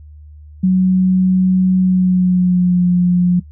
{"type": "tone with pitch glide", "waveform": "sine", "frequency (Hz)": [185.7, 177.93], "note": ["F#3", "F3"], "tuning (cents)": [7, 33], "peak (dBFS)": -9, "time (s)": [0.63, 3.4], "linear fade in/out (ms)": 10, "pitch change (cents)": -74, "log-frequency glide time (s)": [1.79, 2.86], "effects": ["noise-tail reverb RT60 0.1 s tail -20 dB re dry", "added 75 Hz sine -35 dBFS peak until 3.51 s"]}